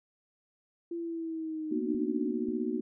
sine exponential sweep, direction down, 341.4 to 286.3 Hz, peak -33 dBFS, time 0.91-2.31 s, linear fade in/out 5 ms
sine chord, B major seventh, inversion third, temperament just, 231.5 / 246.9 / 308.7 / 370.4 Hz, A#3 / B3 / D#4 / F#4, -12 / 0 / -14 / +2 cents, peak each -35 dBFS, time 1.71-2.81 s, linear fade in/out 10 ms
clicks, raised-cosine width 3 ms, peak -36 dBFS, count 2, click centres 1.947 / 2.487 s
effects none

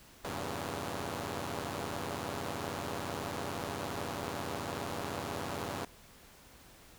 5% pulse chord, E diminished seventh, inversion none, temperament equal, 82.41 / 98 / 116.54 / 138.59 Hz, E2 / G2 / Bb2 / Db3, 0 / 0 / 0 / 0 cents, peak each -30 / -30 / -32 / -31 dBFS, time 0.24-5.85 s, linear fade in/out 5 ms, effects pink hiss -57 dBFS RMS until 6.98 s

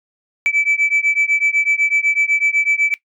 sine beating tone pair, 2306 / 2314 Hz, D7 / D7, -32 / -26 cents, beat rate 8 Hz, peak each -15 dBFS, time 0.46-2.94 s, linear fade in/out 0 ms, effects noise-tail reverb RT60 0.1 s tail -20 dB re dry + tanh soft clip ceiling -9 dBFS

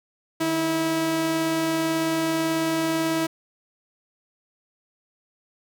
sawtooth tone pair together, 153.3 / 324.8 Hz, D#3 / E4, -25 / -26 cents, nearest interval octave + minor second, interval 1299 cents, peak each -30 / -18 dBFS, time 0.4-3.27 s, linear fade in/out 10 ms, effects none

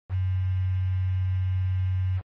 sine tone with quantisation, 93 Hz, F#2, 9 cents sharp, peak -22 dBFS, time 0.09-2.22 s, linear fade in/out 50 ms, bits 7, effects low-pass 2000 Hz 12 dB/octave + MP3 32 kbps

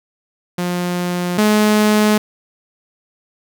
sawtooth tone pair in turn, 177.3 / 212.1 Hz, F3 / G#3, +26 / +37 cents, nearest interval minor third, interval 311 cents, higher second, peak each -14 / -7 dBFS, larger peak second, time 0.58-1.38 / 1.38-2.18 s, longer neither, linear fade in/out 5 ms, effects none

